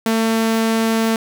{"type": "tone", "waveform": "sawtooth", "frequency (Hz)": 224.5, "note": "A3", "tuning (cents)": 35, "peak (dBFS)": -11, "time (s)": [0.06, 1.16], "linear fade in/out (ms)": 2, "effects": []}